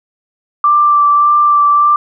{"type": "tone with vibrato", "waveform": "sine", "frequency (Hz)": 1174.7, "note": "D6", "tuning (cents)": 0, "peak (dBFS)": -6, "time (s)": [0.64, 1.96], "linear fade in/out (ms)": 2, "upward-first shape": "sine", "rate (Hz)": 1.7, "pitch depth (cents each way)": 13, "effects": []}